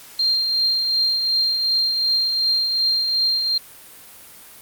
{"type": "tone with tremolo", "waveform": "sine", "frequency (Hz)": 4186, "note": "C8", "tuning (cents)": 0, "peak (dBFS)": -15, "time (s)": [0.19, 3.58], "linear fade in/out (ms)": 5, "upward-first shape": "triangle", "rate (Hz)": 2.7, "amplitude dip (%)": 40, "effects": ["white hiss -43 dBFS RMS until 4.61 s", "Opus 48 kbps"]}